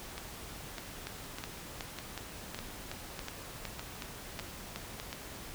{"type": "two click trains", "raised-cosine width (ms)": 0.2, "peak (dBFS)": [-22, -21], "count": [9, 12], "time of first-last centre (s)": [[0.18, 4.999], [1.07, 5.129]], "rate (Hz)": [1.66, 2.71], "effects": ["pink hiss -46 dBFS RMS until 5.54 s"]}